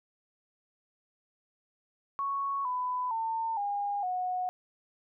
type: tone with pitch steps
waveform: sine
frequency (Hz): 1108.7 / 999.2 / 900.5 / 811.6 / 731.5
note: C#6 / B5 / A5 / G#5 / F#5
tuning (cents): 0 / +20 / +40 / -40 / -20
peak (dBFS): -29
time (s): 2.19-4.49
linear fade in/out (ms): 0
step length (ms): 460
effects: none